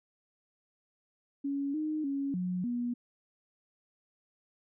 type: tone with pitch steps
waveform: sine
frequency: 279.8 / 308.1 / 277.5 / 181.1 / 241.6 Hz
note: C#4 / D#4 / C#4 / F#3 / B3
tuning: +16 / -17 / +2 / -37 / -38 cents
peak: -30 dBFS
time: 1.44-2.94 s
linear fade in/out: 10 ms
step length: 300 ms
effects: none